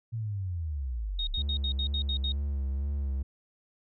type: linear sweep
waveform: sine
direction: down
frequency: 116.54 to 30.04 Hz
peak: -30 dBFS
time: 0.12-1.38 s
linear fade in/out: 20 ms
type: tone bursts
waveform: sine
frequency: 3729 Hz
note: A#7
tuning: in tune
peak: -30 dBFS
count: 8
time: 1.19-2.32 s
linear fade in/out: 2 ms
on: 80 ms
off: 70 ms
type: tone with vibrato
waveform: triangle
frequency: 69.3 Hz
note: C#2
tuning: in tune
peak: -26 dBFS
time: 1.37-3.23 s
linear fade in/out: 10 ms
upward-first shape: sine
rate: 2.1 Hz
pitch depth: 52 cents each way
effects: none